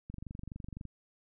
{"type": "click train", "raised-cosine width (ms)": 5, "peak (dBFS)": -30, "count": 19, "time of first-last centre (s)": [0.1, 0.853], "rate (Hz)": 23.9, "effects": []}